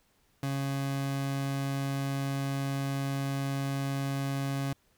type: tone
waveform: 30% pulse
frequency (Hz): 137.7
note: C#3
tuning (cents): -11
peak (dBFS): -27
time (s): 0.43-4.73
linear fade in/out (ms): 2
effects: pink hiss -69 dBFS RMS until 4.97 s